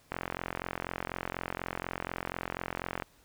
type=click train; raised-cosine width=0.5 ms; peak=-18 dBFS; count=129; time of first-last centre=0.12-3.022 s; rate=44.1 Hz; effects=pink hiss -63 dBFS RMS until 3.24 s